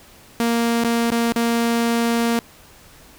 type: tone with dropouts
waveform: sawtooth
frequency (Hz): 233.1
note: A#3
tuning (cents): 0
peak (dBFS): -13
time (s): 0.4-2.39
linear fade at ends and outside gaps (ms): 0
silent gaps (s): 0.838-0.846 / 1.103-1.119 / 1.322-1.36
effects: pink hiss -47 dBFS RMS until 3.18 s